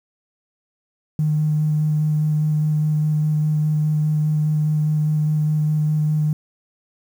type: tone with vibrato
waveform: triangle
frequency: 152.7 Hz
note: D#3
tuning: 32 cents flat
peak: -12 dBFS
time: 1.19-6.33 s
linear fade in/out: 2 ms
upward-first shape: square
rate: 4.9 Hz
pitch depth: 8 cents each way
effects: tanh soft clip ceiling -14 dBFS + 8-bit